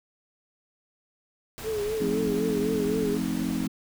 pink noise, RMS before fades -39 dBFS, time 1.58-3.67 s, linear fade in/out 0 ms
sine tone with vibrato, 425.6 Hz, G#4, 42 cents sharp, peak -26 dBFS, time 1.63-3.19 s, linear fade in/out 50 ms, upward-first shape triangle, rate 3.9 Hz, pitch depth 85 cents each way
sine chord, F dominant seventh, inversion none, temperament just, 174.61 / 218.3 / 261.9 / 314.3 Hz, F3 / A3 / C4 / Eb4, 0 / -13 / +2 / +18 cents, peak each -32 / -31 / -30 / -33 dBFS, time 2-3.68 s, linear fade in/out 10 ms
effects none

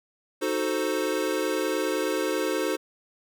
square chord, D# diminished seventh, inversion none, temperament equal, 311.1 / 370 / 440 / 523.3 Hz, D#4 / F#4 / A4 / C5, 0 / 0 / 0 / 0 cents, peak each -31 dBFS, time 0.41-2.77 s, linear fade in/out 20 ms, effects none

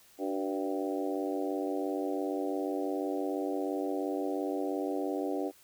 harmonic tone with a mistuned harmonic, 97.2 Hz, G2, 14 cents flat, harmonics 3 / 4 / 5 / 6 / 7 / 8, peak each -34 / -36 / -38 / -40 / -41 / -42 dBFS, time 0.18-5.52 s, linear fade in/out 50 ms, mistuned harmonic 4, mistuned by -51 cents, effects white hiss -60 dBFS RMS until 5.63 s

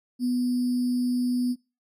sine tone with sample-and-hold, 247.3 Hz, B3, 3 cents sharp, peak -22 dBFS, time 0.19-1.56 s, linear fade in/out 50 ms, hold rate 4900 Hz, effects noise-tail reverb RT60 0.3 s tail -21 dB re dry + AAC 64 kbps

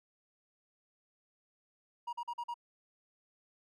triangle tone bursts, 952 Hz, A#5, 36 cents sharp, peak -34 dBFS, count 5, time 2.07-2.542 s, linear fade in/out 10 ms, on 60 ms, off 43 ms, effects none

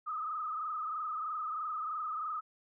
sine tone with frequency modulation, 1251 Hz, D#6, 9 cents sharp, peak -34 dBFS, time 0.06-2.41 s, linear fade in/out 20 ms, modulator 23.1 Hz, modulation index 2.3, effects none

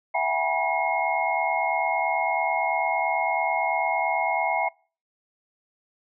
sine tone cluster, 664 / 747 / 816 / 965 / 2154 Hz, E5 / F#5 / G#5 / B5 / C7, +12 / +16 / -31 / -40 / +50 cents, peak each -28 dBFS, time 0.14-4.69 s, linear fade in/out 10 ms, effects noise-tail reverb RT60 0.4 s tail -26 dB re dry

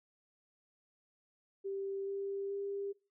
sine tone with pitch steps, 392 / 395.4 / 398.9 Hz, G4 / G4 / G4, 0 / +15 / +30 cents, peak -36 dBFS, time 1.64-2.93 s, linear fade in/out 20 ms, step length 430 ms, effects noise-tail reverb RT60 0.3 s tail -22 dB re dry

